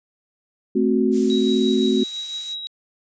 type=chord; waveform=sine; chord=F# diminished; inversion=first; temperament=equal; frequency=220 / 261.6 / 370 Hz; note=A3 / C4 / F#4; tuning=0 / 0 / 0 cents; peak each=-20 dBFS; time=0.75-2.04 s; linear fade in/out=10 ms
type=noise; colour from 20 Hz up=violet; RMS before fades=-29 dBFS; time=1.11-2.56 s; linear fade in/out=50 ms
type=tone with tremolo; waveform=sine; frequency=3848 Hz; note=B7; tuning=46 cents flat; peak=-25 dBFS; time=1.3-2.67 s; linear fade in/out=0 ms; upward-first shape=triangle; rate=5.9 Hz; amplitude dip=50%
effects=resampled to 16000 Hz